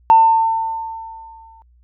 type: tone with exponential decay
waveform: sine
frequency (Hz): 899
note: A5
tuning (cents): +37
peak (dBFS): -4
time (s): 0.1-1.62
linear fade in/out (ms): 0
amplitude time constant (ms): 330
effects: tanh soft clip ceiling 0 dBFS + added 60 Hz sine -49 dBFS peak until 1.83 s